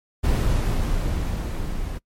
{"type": "noise with level ramp", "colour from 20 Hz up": "brown", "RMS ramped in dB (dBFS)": [-18, -29], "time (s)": [0.23, 1.99], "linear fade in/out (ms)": 20, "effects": ["noise-tail reverb RT60 0.1 s tail -24 dB re dry", "MP3 64 kbps"]}